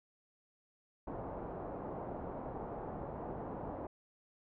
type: low-pass noise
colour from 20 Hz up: white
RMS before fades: -43 dBFS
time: 1.07-3.87 s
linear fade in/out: 5 ms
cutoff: 850 Hz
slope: 24 dB/octave
effects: none